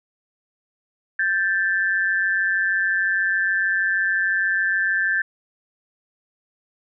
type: tone pair together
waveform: sine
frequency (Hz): 1568 / 1754.4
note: G6 / A6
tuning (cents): 0 / -6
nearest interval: major second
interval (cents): 194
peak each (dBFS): -21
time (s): 1.19-5.22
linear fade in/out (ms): 5
effects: none